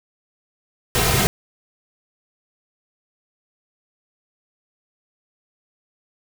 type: noise with comb filter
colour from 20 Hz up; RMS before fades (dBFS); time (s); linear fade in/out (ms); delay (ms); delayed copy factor
pink; -18; 0.95-1.27; 0; 3.5; -0.7
effects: none